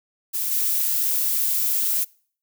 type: noise with level steps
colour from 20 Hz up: violet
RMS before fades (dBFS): -25 / -22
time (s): 0.33-2.05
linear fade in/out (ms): 20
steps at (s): 0.51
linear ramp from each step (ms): 10
effects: noise-tail reverb RT60 0.5 s tail -25 dB re dry